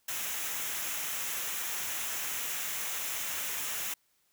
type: noise with comb filter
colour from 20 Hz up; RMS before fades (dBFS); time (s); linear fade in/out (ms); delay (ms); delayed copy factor
white; -35; 0.08-3.94; 5; 0.22; -0.55
effects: white hiss -72 dBFS RMS until 4.32 s